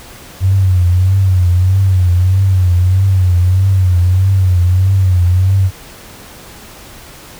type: tone with vibrato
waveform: sine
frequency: 92.5 Hz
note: F#2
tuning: in tune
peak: -7 dBFS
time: 0.4-5.71 s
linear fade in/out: 50 ms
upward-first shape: triangle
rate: 1.6 Hz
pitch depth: 96 cents each way
effects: pink hiss -35 dBFS RMS until 7.39 s